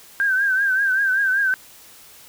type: tone with vibrato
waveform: sine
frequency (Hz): 1571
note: G6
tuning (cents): +3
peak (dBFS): -16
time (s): 0.2-1.54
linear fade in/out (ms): 0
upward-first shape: triangle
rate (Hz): 5.2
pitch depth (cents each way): 88
effects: white hiss -46 dBFS RMS until 2.28 s